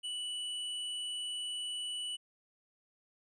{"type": "tone", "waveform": "square", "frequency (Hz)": 2960, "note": "F#7", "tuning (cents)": 0, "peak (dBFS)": -37, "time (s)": [0.03, 2.17], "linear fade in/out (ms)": 20, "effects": ["resampled to 22050 Hz"]}